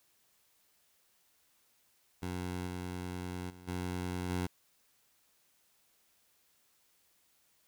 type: tone with level steps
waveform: 15% pulse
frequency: 90 Hz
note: F#2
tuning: 47 cents flat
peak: -30 / -32 / -45 / -29 / -26 dBFS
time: 2.22-4.47 s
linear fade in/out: 10 ms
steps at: 2.66 / 3.49 / 3.67 / 4.29 s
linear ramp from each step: 20 ms
effects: white hiss -71 dBFS RMS until 7.67 s